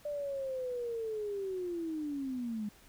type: linear sweep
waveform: sine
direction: down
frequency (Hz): 594 to 204.1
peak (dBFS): -34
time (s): 0.05-2.69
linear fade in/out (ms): 5
effects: pink hiss -60 dBFS RMS until 2.88 s